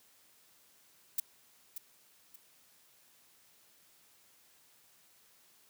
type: noise with echo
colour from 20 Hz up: violet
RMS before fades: -30 dBFS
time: 1.18-1.2 s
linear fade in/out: 5 ms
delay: 580 ms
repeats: 2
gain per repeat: -10 dB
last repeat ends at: 2.36 s
effects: white hiss -65 dBFS RMS until 5.69 s + high-pass 80 Hz 12 dB/octave